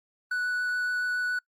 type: tone with vibrato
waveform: triangle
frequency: 1480 Hz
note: F#6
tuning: in tune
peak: -24 dBFS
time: 0.31-1.39 s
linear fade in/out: 5 ms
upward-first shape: triangle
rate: 7.1 Hz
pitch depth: 8 cents each way
effects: noise-tail reverb RT60 0.1 s tail -25 dB re dry + Opus 32 kbps